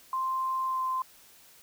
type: tone with pitch glide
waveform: sine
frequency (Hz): 1046.5 to 1038.1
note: C6 to C6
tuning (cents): 0 to -14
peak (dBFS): -27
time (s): 0.13-1.02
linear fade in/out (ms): 2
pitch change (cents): -14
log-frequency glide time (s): 0.66-0.82
effects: white hiss -56 dBFS RMS until 1.62 s